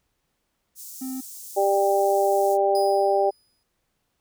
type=high-pass noise; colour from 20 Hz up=pink; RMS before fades=-40 dBFS; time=0.75-2.58 s; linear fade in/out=50 ms; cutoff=6300 Hz; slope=24 dB/octave
type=tone; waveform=triangle; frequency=260.9 Hz; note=C4; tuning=5 cents flat; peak=-27 dBFS; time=1.01-1.21 s; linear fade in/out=10 ms
type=harmonic tone; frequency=197.6 Hz; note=G3; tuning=14 cents sharp; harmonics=2 / 3 / 4; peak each=-22 / -22 / -22 dBFS; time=1.56-3.31 s; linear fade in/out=20 ms
type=tone with exponential decay; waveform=sawtooth; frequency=4978 Hz; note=D#8; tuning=in tune; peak=-29 dBFS; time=2.75-3.63 s; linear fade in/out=1 ms; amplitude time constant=190 ms
effects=pink hiss -74 dBFS RMS until 4.2 s